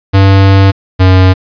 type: tone pair in turn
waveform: square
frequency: 97.3 / 93.27 Hz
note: G2 / F#2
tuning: -12 / +14 cents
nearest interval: minor second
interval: 74 cents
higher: first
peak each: -3 dBFS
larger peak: neither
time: 0.13-0.72 / 0.99-1.34 s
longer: first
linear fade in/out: 20 ms
effects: resampled to 11025 Hz + 7-bit